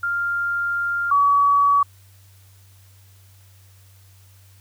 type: tone pair in turn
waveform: sine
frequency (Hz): 1396.9 / 1135.4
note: F6 / C#6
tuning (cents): 0 / +41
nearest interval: major third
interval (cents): 359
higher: first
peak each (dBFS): -20 / -13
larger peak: second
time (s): 0.03-1.11 / 1.11-1.83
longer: first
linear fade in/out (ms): 5
effects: added 96 Hz sine -48 dBFS peak until 4.6 s + white hiss -56 dBFS RMS until 4.6 s